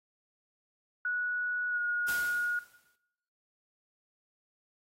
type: tone with pitch glide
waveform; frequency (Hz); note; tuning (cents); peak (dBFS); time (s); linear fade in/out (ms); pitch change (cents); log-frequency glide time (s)
sine; 1467 to 1441.8; F#6 to F#6; -15 to -45; -29; 1.05-2.59; 2; -30; 1.7-1.8
type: noise with exponential decay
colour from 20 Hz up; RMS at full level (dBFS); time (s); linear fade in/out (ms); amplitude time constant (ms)
white; -37; 2.08-2.96; 5; 190
effects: noise-tail reverb RT60 0.8 s tail -17 dB re dry + AAC 48 kbps